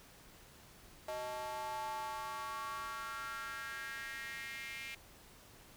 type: tone with high-pass filter sweep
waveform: square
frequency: 124.9 Hz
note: B2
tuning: 20 cents sharp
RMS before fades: -43 dBFS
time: 1.08-4.95 s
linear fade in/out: 5 ms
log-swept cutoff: 680 to 2300 Hz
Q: 4.9
effects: pink hiss -59 dBFS RMS until 5.76 s